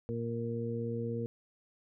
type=harmonic tone; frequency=116.54 Hz; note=A#2; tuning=in tune; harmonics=1 / 2 / 3 / 4; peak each=-37 / -38 / -45 / -37 dBFS; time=0.09-1.26 s; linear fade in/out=0 ms; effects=none